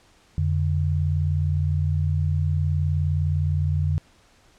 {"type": "tone pair together", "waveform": "sine", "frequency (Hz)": [87.31, 146.83], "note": ["F2", "D3"], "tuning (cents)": [0, 0], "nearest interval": "major sixth", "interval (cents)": 900, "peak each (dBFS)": [-21, -24], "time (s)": [0.38, 3.98], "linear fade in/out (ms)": 0, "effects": ["pink hiss -57 dBFS RMS until 4.58 s", "low-pass 8000 Hz 12 dB/octave"]}